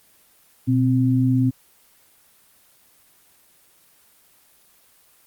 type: tone pair together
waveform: sine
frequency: 122.7 / 260 Hz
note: B2 / C4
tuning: -11 / -11 cents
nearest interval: octave + minor second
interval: 1300 cents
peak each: -18 dBFS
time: 0.67-1.51 s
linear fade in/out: 20 ms
effects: white hiss -56 dBFS RMS until 5.26 s + Opus 24 kbps